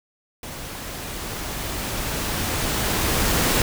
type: noise with level ramp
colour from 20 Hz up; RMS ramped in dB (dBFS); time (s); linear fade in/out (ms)
pink; -35 to -19; 0.43-3.62; 2
effects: none